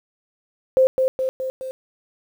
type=tone with echo; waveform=sine; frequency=522 Hz; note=C5; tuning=4 cents flat; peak=-11 dBFS; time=0.77-0.87 s; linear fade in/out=0 ms; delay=210 ms; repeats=4; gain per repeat=-4 dB; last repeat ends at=1.71 s; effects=8-bit